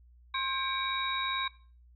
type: tone cluster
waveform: sine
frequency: 1063 / 1599 / 2265 / 2367 / 3808 Hz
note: C6 / G6 / C#7 / D7 / A#7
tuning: +27 / +34 / +37 / +13 / +36 cents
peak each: -33 / -39 / -38 / -40 / -35 dBFS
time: 0.34-1.48 s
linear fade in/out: 5 ms
effects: noise-tail reverb RT60 0.4 s tail -19 dB re dry + added 60 Hz sine -55 dBFS peak until 1.95 s